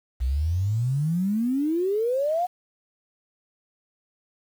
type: exponential sweep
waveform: sine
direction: up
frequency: 60 to 740 Hz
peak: -21 dBFS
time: 0.2-2.47 s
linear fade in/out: 20 ms
effects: 8-bit